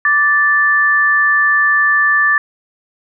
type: tone pair together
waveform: sine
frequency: 1171.6 / 1760 Hz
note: D6 / A6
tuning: -5 / 0 cents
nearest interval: perfect fifth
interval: 705 cents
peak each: -16 / -10 dBFS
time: 0.05-2.38 s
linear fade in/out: 2 ms
effects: none